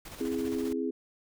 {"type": "noise with tremolo", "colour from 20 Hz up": "pink", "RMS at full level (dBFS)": -44, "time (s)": [0.05, 0.73], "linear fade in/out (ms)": 5, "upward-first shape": "square", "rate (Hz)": 15, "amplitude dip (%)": 40}
{"type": "chord", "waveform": "sine", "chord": "C augmented", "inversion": "none", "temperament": "equal", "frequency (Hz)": [261.6, 329.6, 415.3], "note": ["C4", "E4", "G#4"], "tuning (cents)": [0, 0, 0], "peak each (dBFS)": [-32, -34, -33], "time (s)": [0.2, 0.91], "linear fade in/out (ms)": 10}
{"effects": []}